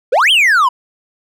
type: exponential two-way sweep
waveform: triangle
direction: up then down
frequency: 440 to 3305 to 958 Hz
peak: -6 dBFS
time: 0.12-0.69 s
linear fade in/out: 10 ms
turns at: 0.31 s
effects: none